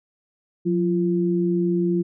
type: tone pair together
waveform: sine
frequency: 179.2 / 344.1 Hz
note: F3 / F4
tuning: +45 / -26 cents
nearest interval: major seventh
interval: 1129 cents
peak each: -21 dBFS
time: 0.65-2.03 s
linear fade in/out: 20 ms
effects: none